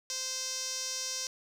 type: tone with band-pass filter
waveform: sawtooth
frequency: 520 Hz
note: C5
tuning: 11 cents flat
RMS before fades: -36 dBFS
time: 0.1-1.27 s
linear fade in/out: 0 ms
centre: 5700 Hz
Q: 4.4
effects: 9-bit